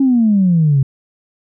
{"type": "exponential sweep", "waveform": "sine", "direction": "down", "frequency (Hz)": [277.2, 131.6], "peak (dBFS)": -8, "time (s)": [0, 0.83], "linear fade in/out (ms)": 5, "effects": ["tanh soft clip ceiling -4 dBFS"]}